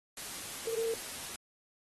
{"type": "tone in noise", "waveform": "sine", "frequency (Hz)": 454.9, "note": "A#4", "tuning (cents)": -42, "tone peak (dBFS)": -30, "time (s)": [0.67, 0.94], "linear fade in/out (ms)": 2, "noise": "white", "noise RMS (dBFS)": -42, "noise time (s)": [0.17, 1.36], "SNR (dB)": 9, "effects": ["AAC 32 kbps"]}